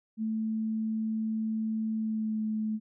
sine tone with pitch glide, 220 to 216.7 Hz, A3 to A3, 0 to -26 cents, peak -28 dBFS, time 0.17-2.8 s, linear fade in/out 50 ms, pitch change -26 cents, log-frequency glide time 1.96-2.42 s, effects none

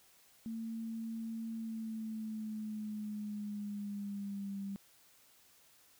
sine tone with pitch glide, 225.7 to 197.62 Hz, A3 to G3, +44 to +14 cents, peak -38 dBFS, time 0.46-4.76 s, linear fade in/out 0 ms, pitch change -230 cents, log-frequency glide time 1.49-4.56 s, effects white hiss -65 dBFS RMS until 5.99 s

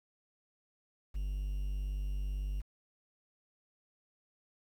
triangle tone with quantisation, 49.02 Hz, G1, 1 cent sharp, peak -31 dBFS, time 1.14-2.62 s, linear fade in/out 20 ms, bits 10, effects none

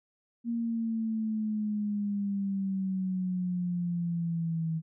sine exponential sweep, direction down, 235.2 to 160.3 Hz, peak -28 dBFS, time 0.44-4.82 s, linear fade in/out 50 ms, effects none

